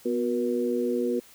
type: tone cluster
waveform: sine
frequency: 247.1 / 364.6 / 477.8 Hz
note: B3 / F#4 / A#4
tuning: +1 / -25 / +43 cents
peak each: -28 dBFS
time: 0.05-1.2 s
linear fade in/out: 10 ms
effects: white hiss -53 dBFS RMS until 1.34 s